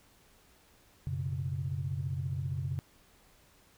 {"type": "chord", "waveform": "sine", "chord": "F# suspended fourth", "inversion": "none", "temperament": "equal", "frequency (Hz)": [92.5, 123.47, 138.59], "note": ["F#2", "B2", "C#3"], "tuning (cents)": [0, 0, 0], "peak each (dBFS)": [-36, -38, -34], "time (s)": [1.07, 2.79], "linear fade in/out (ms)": 0, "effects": ["tanh soft clip ceiling -23 dBFS", "pink hiss -63 dBFS RMS until 3.77 s"]}